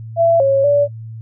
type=tone with pitch steps; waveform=sine; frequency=670 / 547 / 576 Hz; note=E5 / C#5 / D5; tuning=+28 / -23 / -34 cents; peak=-9 dBFS; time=0.16-0.88 s; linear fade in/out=50 ms; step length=240 ms; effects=noise-tail reverb RT60 0.1 s tail -17 dB re dry + added 112 Hz sine -28 dBFS peak until 1.21 s